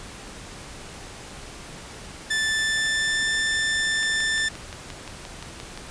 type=tone with pitch glide; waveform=sawtooth; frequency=1760 to 1775.3 Hz; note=A6 to A6; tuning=0 to +15 cents; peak=-18 dBFS; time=2.3-4.49 s; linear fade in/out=10 ms; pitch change=+15 cents; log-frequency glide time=2.44-3.28 s
type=click train; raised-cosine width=0.2 ms; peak=-19 dBFS; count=11; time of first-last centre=4.03-5.775 s; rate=5.73 Hz
effects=pink hiss -40 dBFS RMS until 5.9 s + resampled to 22050 Hz